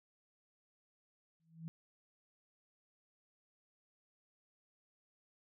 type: tone with exponential growth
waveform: sine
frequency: 163.3 Hz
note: E3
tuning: 16 cents flat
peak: -39 dBFS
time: 1.4-1.68 s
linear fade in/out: 0 ms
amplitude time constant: 59 ms
effects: none